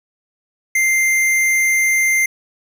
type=tone with hard clipping; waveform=sine; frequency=2093 Hz; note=C7; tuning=in tune; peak=-14 dBFS; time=0.75-2.26 s; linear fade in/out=5 ms; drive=16 dB; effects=none